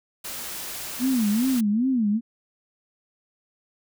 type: noise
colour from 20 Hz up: white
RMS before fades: -34 dBFS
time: 0.24-1.61 s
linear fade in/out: 10 ms
type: tone with vibrato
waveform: sine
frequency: 233.1 Hz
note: A#3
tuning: in tune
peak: -19 dBFS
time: 0.99-2.21 s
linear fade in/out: 50 ms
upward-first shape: sine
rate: 2.5 Hz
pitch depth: 230 cents each way
effects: none